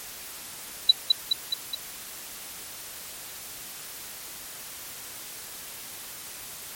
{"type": "tone with echo", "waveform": "sine", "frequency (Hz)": 3951, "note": "B7", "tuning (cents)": 0, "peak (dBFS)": -9, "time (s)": [0.89, 0.91], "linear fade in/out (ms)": 5, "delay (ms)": 210, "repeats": 4, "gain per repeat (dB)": -4, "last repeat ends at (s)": 1.75, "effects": ["white hiss -40 dBFS RMS until 6.75 s", "MP3 64 kbps"]}